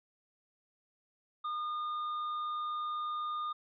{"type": "tone with tanh clipping", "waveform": "triangle", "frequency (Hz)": 1218, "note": "D#6", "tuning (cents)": -37, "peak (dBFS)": -35, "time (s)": [1.44, 3.53], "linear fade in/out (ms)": 10, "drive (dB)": 10, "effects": ["resampled to 11025 Hz"]}